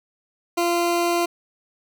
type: tone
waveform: 20% pulse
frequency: 344.8 Hz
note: F4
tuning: 22 cents flat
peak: -14 dBFS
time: 0.57-1.26 s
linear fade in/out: 10 ms
effects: none